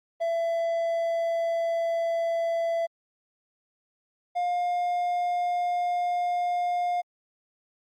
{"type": "tone pair in turn", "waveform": "triangle", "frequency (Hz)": [669, 708.8], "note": ["E5", "F5"], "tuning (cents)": [25, 25], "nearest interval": "minor second", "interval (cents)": 100, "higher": "second", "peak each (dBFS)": -22, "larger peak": "neither", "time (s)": [[0.2, 2.87], [4.35, 7.02]], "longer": "neither", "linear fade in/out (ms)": 20, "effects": ["Opus 32 kbps"]}